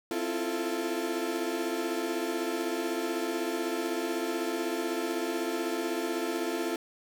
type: chord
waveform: 35% pulse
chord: F major seventh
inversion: second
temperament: equal with one note detuned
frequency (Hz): 261.6 / 329.6 / 345.6 / 440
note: C4 / E4 / F4 / A4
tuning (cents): 0 / 0 / -18 / 0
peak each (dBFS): -36 / -33 / -32 / -34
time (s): 0.11-6.76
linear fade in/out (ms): 2
effects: none